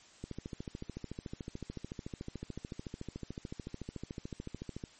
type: click train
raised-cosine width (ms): 3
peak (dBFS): -27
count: 64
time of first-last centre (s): 0.24-4.839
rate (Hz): 13.7
effects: white hiss -59 dBFS RMS until 4.99 s + MP3 32 kbps